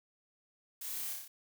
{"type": "noise with echo", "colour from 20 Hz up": "blue", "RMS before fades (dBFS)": -43, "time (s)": [0.81, 1.13], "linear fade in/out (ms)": 5, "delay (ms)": 30, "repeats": 5, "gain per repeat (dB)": -2, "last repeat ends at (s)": 1.28, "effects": []}